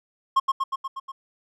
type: tone with echo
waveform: triangle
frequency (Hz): 1075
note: C6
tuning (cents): +47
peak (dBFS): -13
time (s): 0.36-0.4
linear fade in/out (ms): 10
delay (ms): 120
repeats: 6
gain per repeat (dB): -3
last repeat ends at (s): 1.12
effects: none